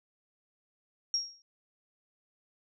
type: tone with exponential decay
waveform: sine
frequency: 5588 Hz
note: F8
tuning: in tune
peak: -24 dBFS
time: 1.14-1.42 s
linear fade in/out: 1 ms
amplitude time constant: 60 ms
effects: none